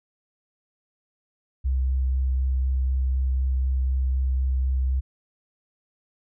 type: tone with vibrato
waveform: sine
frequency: 65.1 Hz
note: C2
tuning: 8 cents flat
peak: -20 dBFS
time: 1.64-5.01 s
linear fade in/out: 20 ms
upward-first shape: sine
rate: 4 Hz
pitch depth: 11 cents each way
effects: none